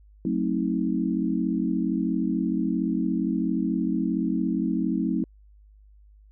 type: chord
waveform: sine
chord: F# diminished seventh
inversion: none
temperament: just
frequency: 185 / 222 / 266.4 / 319.7 Hz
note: F#3 / A3 / C4 / Eb4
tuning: 0 / +16 / +31 / +47 cents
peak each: -28 dBFS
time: 0.25-5.24 s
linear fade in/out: 2 ms
effects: added 51 Hz sine -50 dBFS peak until 6.31 s

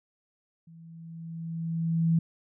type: tone with level ramp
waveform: sine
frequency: 164.81 Hz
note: E3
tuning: in tune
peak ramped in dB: -48 to -19 dBFS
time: 0.67-2.19 s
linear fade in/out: 5 ms
effects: none

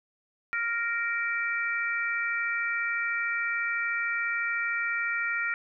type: harmonic tone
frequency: 466.2 Hz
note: A#4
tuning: in tune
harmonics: 3 / 4 / 5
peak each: -30 / -31 / -32 dBFS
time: 0.53-5.54 s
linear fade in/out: 0 ms
effects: none

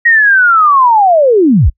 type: linear sweep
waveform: sine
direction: down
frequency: 1900 to 38.74 Hz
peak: -4 dBFS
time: 0.05-1.7 s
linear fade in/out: 10 ms
effects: noise-tail reverb RT60 0.1 s tail -26 dB re dry

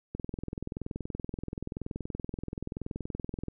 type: click train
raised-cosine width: 3 ms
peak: -22 dBFS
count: 71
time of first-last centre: 0.15-3.483 s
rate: 21 Hz
effects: none

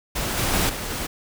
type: noise with level steps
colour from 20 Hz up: pink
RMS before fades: -26 / -23 / -21 / -30 / -28 dBFS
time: 0.15-1.07 s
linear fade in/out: 10 ms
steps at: 0.37 / 0.53 / 0.69 / 0.9 s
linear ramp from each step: 5 ms
effects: none

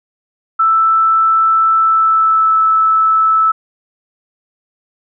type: tone with pitch glide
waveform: sine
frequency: 1322 to 1309.8 Hz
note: E6 to E6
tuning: +5 to -11 cents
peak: -8 dBFS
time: 0.59-3.52 s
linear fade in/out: 10 ms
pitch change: -16 cents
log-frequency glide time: 1.78-2.57 s
effects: none

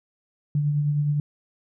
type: tone with tremolo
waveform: sine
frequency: 146.83 Hz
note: D3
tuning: in tune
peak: -18 dBFS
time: 0.55-1.2 s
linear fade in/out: 2 ms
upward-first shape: triangle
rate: 9.6 Hz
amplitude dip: 40%
effects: none

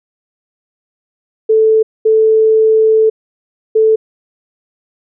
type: tone bursts at uneven times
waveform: sine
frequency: 439.4 Hz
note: A4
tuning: 2 cents flat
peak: -6 dBFS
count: 3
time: 1.49-1.83 / 2.05-3.1 / 3.75-3.96 s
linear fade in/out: 10 ms
effects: none

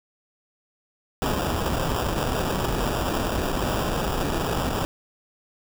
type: noise with sample-and-hold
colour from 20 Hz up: pink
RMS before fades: -25 dBFS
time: 1.22-4.85 s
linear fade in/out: 0 ms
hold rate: 2100 Hz
effects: none

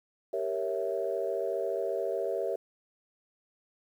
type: chord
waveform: sine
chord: G diminished seventh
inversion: none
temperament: equal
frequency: 392 / 466.2 / 554.4 / 659.3 Hz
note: G4 / Bb4 / Db5 / Fb5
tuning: 0 / 0 / 0 / 0 cents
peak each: -34 dBFS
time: 0.33-2.56 s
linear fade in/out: 5 ms
effects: tanh soft clip ceiling -18 dBFS + 10-bit

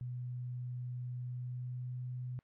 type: tone with pitch glide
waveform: sine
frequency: 123.9 to 125.19 Hz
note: B2 to B2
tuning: +6 to +24 cents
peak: -38 dBFS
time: 0.01-2.39 s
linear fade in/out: 0 ms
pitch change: +18 cents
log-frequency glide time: 1.23-2.01 s
effects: white hiss -75 dBFS RMS until 2.43 s + low-pass 2000 Hz 12 dB/octave

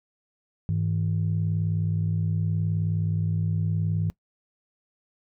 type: tone pair together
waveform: sine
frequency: 101.32 / 160.5 Hz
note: G#2 / E3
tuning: -42 / -46 cents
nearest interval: minor sixth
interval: 796 cents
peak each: -24 / -25 dBFS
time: 0.69-4.1 s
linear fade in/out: 0 ms
effects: noise-tail reverb RT60 0.1 s tail -22 dB re dry + tanh soft clip ceiling -16 dBFS

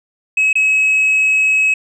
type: tone with dropouts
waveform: sine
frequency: 2564 Hz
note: E7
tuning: 49 cents flat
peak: -8 dBFS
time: 0.37-1.74 s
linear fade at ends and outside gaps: 5 ms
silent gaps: 0.53-0.554 s
effects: tanh soft clip ceiling -9 dBFS

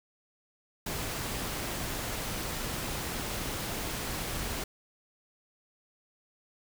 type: noise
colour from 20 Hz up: pink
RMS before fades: -35 dBFS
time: 0.86-4.64 s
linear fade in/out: 5 ms
effects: none

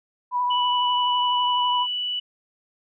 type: tone with vibrato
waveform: sine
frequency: 985 Hz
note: B5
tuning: 5 cents flat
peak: -20 dBFS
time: 0.31-1.87 s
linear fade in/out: 50 ms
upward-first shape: triangle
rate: 12 Hz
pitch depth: 23 cents each way
type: tone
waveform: sine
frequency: 2960 Hz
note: F#7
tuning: in tune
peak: -24 dBFS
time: 0.5-2.2 s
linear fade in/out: 10 ms
effects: none

